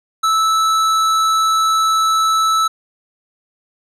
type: tone with hard clipping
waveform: sine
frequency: 1311 Hz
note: E6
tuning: 10 cents flat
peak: -14 dBFS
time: 0.23-2.68 s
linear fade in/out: 10 ms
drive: 13 dB
effects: none